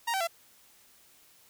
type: tone with pitch steps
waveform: sawtooth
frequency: 933 / 770 / 674 Hz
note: A#5 / G5 / E5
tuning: +1 / -31 / +38 cents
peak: -24 dBFS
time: 0.07-0.274 s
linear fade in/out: 10 ms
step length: 68 ms
effects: white hiss -60 dBFS RMS until 1.49 s